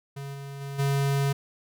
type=tone with level steps; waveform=square; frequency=139.2 Hz; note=C#3; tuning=8 cents sharp; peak=-35 / -37 / -34 / -23 dBFS; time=0.16-1.33 s; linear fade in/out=10 ms; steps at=0.33 / 0.6 / 0.78 s; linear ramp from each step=20 ms; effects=none